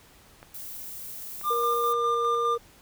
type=clicks; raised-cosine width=0.5 ms; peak=-29 dBFS; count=2; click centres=0.429 / 1.413 s
type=noise; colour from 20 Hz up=violet; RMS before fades=-39 dBFS; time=0.54-1.93 s; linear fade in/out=5 ms
type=tone with tremolo; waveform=triangle; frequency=1199 Hz; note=D6; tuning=36 cents sharp; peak=-21 dBFS; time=1.43-2.58 s; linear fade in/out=50 ms; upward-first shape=square; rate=4.9 Hz; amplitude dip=25%
type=tone with pitch glide; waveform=sine; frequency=472.3 to 469 Hz; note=A#4 to A#4; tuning=+23 to +11 cents; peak=-27 dBFS; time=1.5-2.58 s; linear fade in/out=10 ms; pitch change=-12 cents; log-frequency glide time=1.97-2.07 s
effects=pink hiss -55 dBFS RMS until 2.81 s